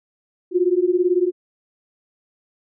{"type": "beating tone pair", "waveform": "sine", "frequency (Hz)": [350, 368], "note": ["F4", "F#4"], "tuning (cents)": [4, -9], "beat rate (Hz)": 18, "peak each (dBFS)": [-18, -18], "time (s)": [0.51, 1.32], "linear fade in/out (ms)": 50, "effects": []}